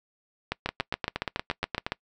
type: two click trains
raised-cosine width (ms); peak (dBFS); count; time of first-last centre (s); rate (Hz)
0.3; -11 / -12; 11 / 11; 0.52-1.921 / 0.69-1.865; 7.14 / 8.51
effects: noise-tail reverb RT60 0.1 s tail -24 dB re dry